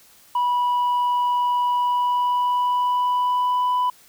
sine tone with pitch glide, 979 to 994.4 Hz, B5 to B5, -15 to +12 cents, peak -15 dBFS, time 0.35-3.9 s, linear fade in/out 5 ms, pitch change +27 cents, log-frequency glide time 1.74-3.76 s, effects tanh soft clip ceiling -17 dBFS + white hiss -52 dBFS RMS until 4.08 s

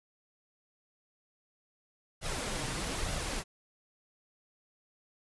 pink noise with flanger, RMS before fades -35 dBFS, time 2.21-3.44 s, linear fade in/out 50 ms, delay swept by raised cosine 1.4 to 6.7 ms, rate 1.1 Hz, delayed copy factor +0.5, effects resampled to 24000 Hz

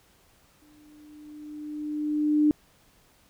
sine tone with exponential growth, 300 Hz, D4, 37 cents sharp, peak -16 dBFS, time 0.62-2.51 s, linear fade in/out 0 ms, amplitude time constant 410 ms, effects pink hiss -61 dBFS RMS until 3.29 s

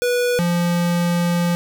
square tone pair in turn, 488.9 / 173.4 Hz, B4 / F3, -18 / -12 cents, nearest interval octave + tritone, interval 1794 cents, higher first, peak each -17 dBFS, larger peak neither, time 0.02-0.39 / 0.39-1.55 s, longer second, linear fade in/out 0 ms, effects none

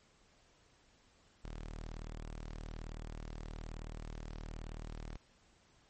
sawtooth tone, 38.89 Hz, D#1, in tune, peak -39 dBFS, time 1.44-5.17 s, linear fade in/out 0 ms, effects pink hiss -68 dBFS RMS until 5.89 s + MP3 32 kbps

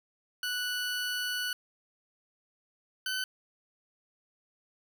20% pulse tone pair in turn, 1480 / 1513.7 Hz, F#6 / F#6, 0 / +39 cents, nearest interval unison, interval 39 cents, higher second, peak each -26 dBFS, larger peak neither, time 0.43-1.53 / 3.06-3.24 s, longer first, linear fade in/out 2 ms, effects none

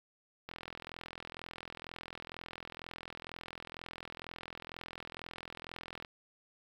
click train, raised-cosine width 0.3 ms, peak -27 dBFS, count 235, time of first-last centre 0.49-6.048 s, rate 42.1 Hz, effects 9-bit

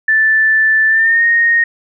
sine tone with pitch glide, 1760 to 1859.3 Hz, A6 to A#6, 0 to -5 cents, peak -8 dBFS, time 0.08-1.64 s, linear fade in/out 5 ms, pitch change +95 cents, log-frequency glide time 0.88-1.24 s, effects none

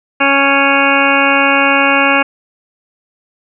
harmonic tone, 277.2 Hz, C#4, in tune, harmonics 1 / 2 / 3 / 4 / 5 / 6 / 8 / 9 / 10, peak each -17 / -17 / -17 / -17 / -17 / -17 / -17 / -17 / -17 dBFS, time 0.2-2.23 s, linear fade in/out 10 ms, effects none

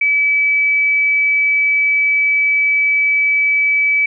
sine tone, 2295 Hz, D7, 40 cents flat, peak -11 dBFS, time 0.01-4.06 s, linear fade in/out 5 ms, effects none

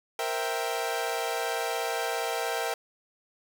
sawtooth chord, C dominant seventh, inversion third, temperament equal, 466.2 / 523.3 / 659.3 / 784 Hz, Bb4 / C5 / E5 / G5, 0 / 0 / 0 / 0 cents, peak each -29 / -34 / -30 / -29 dBFS, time 0.19-2.74 s, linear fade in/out 2 ms, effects none

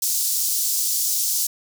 pink high-pass noise, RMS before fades -22 dBFS, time 0.02-1.47 s, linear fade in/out 5 ms, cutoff 5300 Hz, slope 24 dB/octave, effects none

